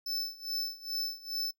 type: tone with tremolo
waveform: square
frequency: 5274 Hz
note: E8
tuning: in tune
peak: -31 dBFS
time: 0.06-1.51 s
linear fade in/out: 5 ms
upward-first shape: sine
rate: 2.4 Hz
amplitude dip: 90%
effects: noise-tail reverb RT60 0.1 s tail -21 dB re dry